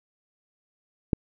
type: click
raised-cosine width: 3 ms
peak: -8 dBFS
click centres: 1.132 s
effects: none